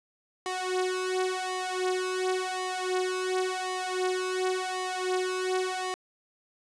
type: tone with flanger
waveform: sawtooth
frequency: 370 Hz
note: F#4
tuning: in tune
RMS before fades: -30 dBFS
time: 0.46-5.94 s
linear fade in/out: 0 ms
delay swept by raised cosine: 1 to 3.5 ms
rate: 0.92 Hz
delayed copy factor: +0.9
effects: resampled to 22050 Hz + 9-bit